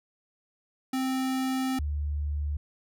square / sine tone pair in turn, 261.6 / 73.41 Hz, C4 / D2, 0 / 0 cents, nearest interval octave + minor seventh, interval 2200 cents, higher first, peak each -27 dBFS, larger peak neither, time 0.93-1.79 / 1.79-2.57 s, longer first, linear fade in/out 5 ms, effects none

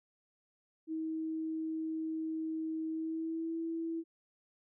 sine tone with pitch glide, 318.9 to 329 Hz, D#4 to E4, +43 to -3 cents, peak -34 dBFS, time 0.87-4.04 s, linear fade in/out 50 ms, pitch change +54 cents, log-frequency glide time 2.89-3.57 s, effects none

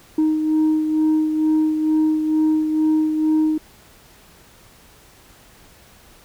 sine beating tone pair, 311.1 / 313.3 Hz, D#4 / D#4, 0 / +12 cents, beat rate 2.2 Hz, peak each -14 / -23 dBFS, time 0.18-3.58 s, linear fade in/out 5 ms, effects tanh soft clip ceiling -12 dBFS + pink hiss -49 dBFS RMS until 6.24 s

